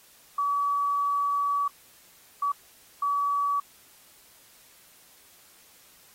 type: tone bursts at uneven times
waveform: sine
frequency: 1141 Hz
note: C#6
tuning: 50 cents sharp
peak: -23 dBFS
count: 3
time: 0.38-1.68 / 2.42-2.52 / 3.02-3.6 s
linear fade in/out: 5 ms
effects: white hiss -56 dBFS RMS until 6.14 s + AAC 48 kbps